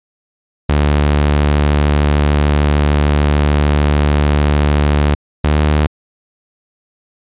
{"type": "tone pair in turn", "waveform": "sawtooth", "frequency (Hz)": [73.42, 75.18], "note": ["D2", "D2"], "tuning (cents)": [0, 41], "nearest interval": "unison", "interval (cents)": 41, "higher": "second", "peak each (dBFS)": -6, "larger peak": "neither", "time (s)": [[0.69, 5.15], [5.44, 5.87]], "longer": "first", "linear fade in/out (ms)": 5, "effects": ["resampled to 8000 Hz"]}